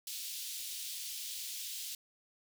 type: high-pass noise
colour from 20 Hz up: pink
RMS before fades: -42 dBFS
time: 0.07-1.95 s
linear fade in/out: 2 ms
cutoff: 3200 Hz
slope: 24 dB/octave
effects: none